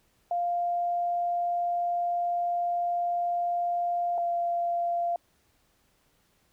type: tone pair in turn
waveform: sine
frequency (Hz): 698.5 / 691.3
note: F5 / F5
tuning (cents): 0 / -18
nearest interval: unison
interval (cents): 18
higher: first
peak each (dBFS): -25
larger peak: neither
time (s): 0.31-4.18 / 4.18-5.16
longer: first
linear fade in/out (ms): 2
effects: pink hiss -68 dBFS RMS until 6.52 s